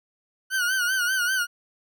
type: tone with vibrato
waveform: 40% pulse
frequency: 1488 Hz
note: F#6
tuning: 9 cents sharp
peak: -21 dBFS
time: 0.5-1.47 s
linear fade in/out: 50 ms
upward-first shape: sine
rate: 5.1 Hz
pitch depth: 84 cents each way
effects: none